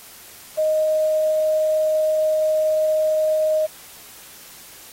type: tone with quantisation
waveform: sine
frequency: 622.3 Hz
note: D#5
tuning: in tune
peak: -16 dBFS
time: 0.57-3.67 s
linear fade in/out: 20 ms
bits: 7
effects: white hiss -43 dBFS RMS until 4.92 s + AAC 48 kbps